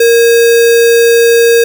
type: tone with sample-and-hold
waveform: sine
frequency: 466.2 Hz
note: A#4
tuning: in tune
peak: -3 dBFS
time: 0-1.64 s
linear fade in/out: 5 ms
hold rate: 2100 Hz
effects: none